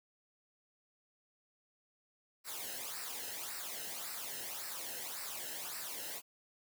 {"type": "noise with flanger", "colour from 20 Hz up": "white", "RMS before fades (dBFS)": -43, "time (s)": [2.44, 6.22], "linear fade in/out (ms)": 50, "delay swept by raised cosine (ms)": [0.3, 0.88], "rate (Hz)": 1.8, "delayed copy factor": -0.7, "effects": []}